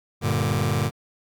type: chord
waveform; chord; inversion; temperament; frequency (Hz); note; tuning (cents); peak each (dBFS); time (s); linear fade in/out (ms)
sawtooth; G minor; none; just; 98 / 117.6 / 147; G2 / Bb2 / D3; 0 / +16 / +2; -21; 0.21-0.91; 50
effects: Opus 48 kbps